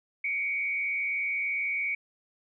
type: tone with frequency modulation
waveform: sine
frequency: 2263 Hz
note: C#7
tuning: 35 cents sharp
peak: -27 dBFS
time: 0.24-1.95 s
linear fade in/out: 5 ms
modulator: 95 Hz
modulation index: 0.88
effects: none